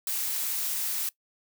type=noise; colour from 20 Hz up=blue; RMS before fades=-30 dBFS; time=0.07-1.09 s; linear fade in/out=2 ms; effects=noise-tail reverb RT60 0.1 s tail -20 dB re dry